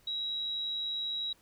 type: tone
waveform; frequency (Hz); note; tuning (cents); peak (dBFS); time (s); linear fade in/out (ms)
sine; 3863; B7; -39; -32; 0.07-1.33; 5
effects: pink hiss -65 dBFS RMS until 1.41 s